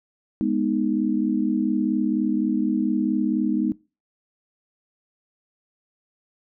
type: chord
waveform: sine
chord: G# minor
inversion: none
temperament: equal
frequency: 207.7 / 246.9 / 311.1 Hz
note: G#3 / B3 / D#4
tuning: 0 / 0 / 0 cents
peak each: -24 dBFS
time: 0.41-3.72 s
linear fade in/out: 0 ms
effects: noise-tail reverb RT60 0.3 s tail -21 dB re dry